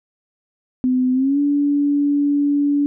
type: tone with pitch glide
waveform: sine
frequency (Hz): 254.5 to 287.3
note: C4 to D4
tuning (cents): -48 to -38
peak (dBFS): -14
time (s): 0.84-2.86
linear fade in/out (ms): 0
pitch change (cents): +210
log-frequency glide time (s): 1.13-1.39
effects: none